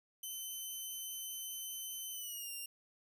5% pulse tone with pitch glide, 3059 to 2789 Hz, G7 to F7, -43 to -3 cents, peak -34 dBFS, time 0.23-2.66 s, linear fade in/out 5 ms, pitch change -160 cents, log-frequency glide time 2.12-2.5 s, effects none

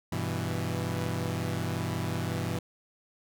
sawtooth chord, E minor, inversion first, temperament equal, 98 / 123.47 / 164.81 Hz, G2 / B2 / E3, 0 / 0 / 0 cents, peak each -30 dBFS, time 0.12-2.59 s, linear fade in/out 5 ms, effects none

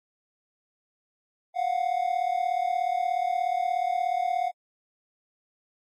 triangle tone pair together, 701.2 / 738 Hz, F5 / F#5, +7 / -5 cents, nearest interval minor second, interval 88 cents, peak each -25 dBFS, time 1.54-4.52 s, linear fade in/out 50 ms, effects AAC 64 kbps

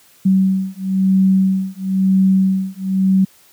sine beating tone pair, 190 / 191 Hz, F#3 / G3, +46 / -45 cents, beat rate 1 Hz, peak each -15 dBFS, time 0.25-3.25 s, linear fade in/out 10 ms, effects white hiss -50 dBFS RMS until 3.52 s + high-pass 60 Hz 12 dB/octave

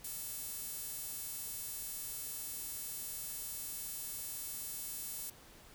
sawtooth tone with high-pass filter, 440 Hz, A4, in tune, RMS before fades -43 dBFS, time 0.04-5.3 s, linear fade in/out 5 ms, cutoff 10000 Hz, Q 0.71, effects pink hiss -58 dBFS RMS until 5.74 s

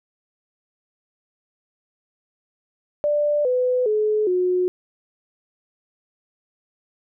sine tone with pitch steps, 590 / 501.9 / 426.9 / 363.2 Hz, D5 / B4 / G#4 / F#4, +8 / +28 / +48 / -32 cents, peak -17 dBFS, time 3.04-4.68 s, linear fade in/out 0 ms, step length 410 ms, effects none

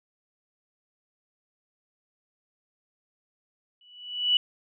sine tone with exponential growth, 2954 Hz, F#7, 3 cents flat, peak -16 dBFS, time 3.81-4.37 s, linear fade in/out 2 ms, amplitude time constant 120 ms, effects none

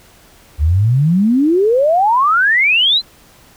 sine exponential sweep, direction up, 69.4 to 4186 Hz, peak -9 dBFS, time 0.58-3.02 s, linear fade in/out 50 ms, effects pink hiss -46 dBFS RMS until 3.56 s

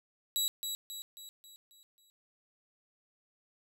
20% pulse tone with echo, 3900 Hz, B7, 23 cents flat, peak -23 dBFS, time 0.36-0.48 s, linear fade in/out 0 ms, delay 270 ms, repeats 6, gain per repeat -6 dB, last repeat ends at 2.1 s, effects none

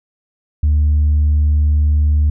sine tone, 75 Hz, D2, 37 cents sharp, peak -8 dBFS, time 0.63-2.3 s, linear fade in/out 5 ms, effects tanh soft clip ceiling -8 dBFS

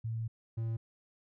sine / triangle tone pair in turn, 113.1 / 113.49 Hz, A2 / A#2, +48 / -46 cents, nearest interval unison, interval 6 cents, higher second, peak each -33 / -30 dBFS, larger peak second, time 0.04-0.28 / 0.57-0.77 s, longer first, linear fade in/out 10 ms, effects none

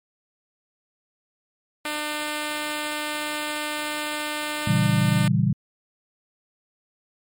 5% pulse tone, 300 Hz, D4, 37 cents sharp, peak -15 dBFS, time 1.85-5.28 s, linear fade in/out 2 ms
sine chord, A# diminished seventh, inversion none, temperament equal, 116.54 / 138.59 / 164.81 / 196 Hz, A#2 / C#3 / E3 / G3, 0 / 0 / 0 / 0 cents, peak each -23 dBFS, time 4.67-5.53 s, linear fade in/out 5 ms
effects MP3 64 kbps

